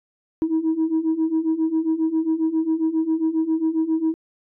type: beating tone pair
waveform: sine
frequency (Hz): 316.1 / 323.5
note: D#4 / E4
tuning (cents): +27 / -32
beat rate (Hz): 7.4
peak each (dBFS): -22 / -19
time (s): 0.42-4.14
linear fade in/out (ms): 0
effects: tanh soft clip ceiling -14 dBFS